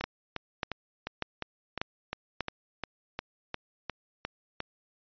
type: two click trains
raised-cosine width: 0.3 ms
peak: -14 / -17 dBFS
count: 5 / 14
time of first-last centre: 0.04-2.407 / 0.01-4.604 s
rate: 1.69 / 2.83 Hz
effects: resampled to 11025 Hz